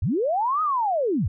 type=linear two-way sweep; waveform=sine; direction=up then down; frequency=61.9 to 1279 to 61.9 Hz; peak=-20 dBFS; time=0.02-1.28 s; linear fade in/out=5 ms; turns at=0.62 s; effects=none